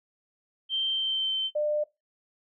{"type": "tone with pitch glide", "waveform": "sine", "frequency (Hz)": [3136, 3095], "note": ["G7", "G7"], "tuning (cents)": [0, -23], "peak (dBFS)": -25, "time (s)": [0.69, 1.51], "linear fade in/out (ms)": 50, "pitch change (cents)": -23, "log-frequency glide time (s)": [0.89, 1.36]}
{"type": "tone", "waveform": "sine", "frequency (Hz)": 599, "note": "D5", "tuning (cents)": 34, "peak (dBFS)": -24, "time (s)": [1.55, 1.84], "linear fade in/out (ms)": 10}
{"effects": ["noise-tail reverb RT60 0.2 s tail -19 dB re dry"]}